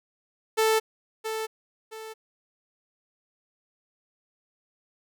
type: tone with echo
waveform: sawtooth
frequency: 440.5 Hz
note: A4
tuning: 2 cents sharp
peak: -16 dBFS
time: 0.57-0.8 s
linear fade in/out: 20 ms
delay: 670 ms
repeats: 2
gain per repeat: -9 dB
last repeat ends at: 2.14 s
effects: none